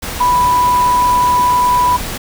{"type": "tone in noise", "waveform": "sine", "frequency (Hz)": 987.8, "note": "B5", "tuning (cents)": 0, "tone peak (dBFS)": -9, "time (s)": [0.2, 1.97], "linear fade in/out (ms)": 10, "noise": "pink", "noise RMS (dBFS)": -23, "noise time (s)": [0.02, 2.18], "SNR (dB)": 11, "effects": []}